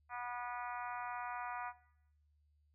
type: harmonic tone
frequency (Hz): 243.8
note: B3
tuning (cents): -22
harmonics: 3 / 4 / 5 / 6 / 7 / 8 / 9 / 10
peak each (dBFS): -46 / -46 / -48 / -50 / -55 / -53 / -59 / -55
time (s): 0.09-1.73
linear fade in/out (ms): 50
effects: noise-tail reverb RT60 0.8 s tail -17 dB re dry + added 74 Hz sine -70 dBFS peak until 2.74 s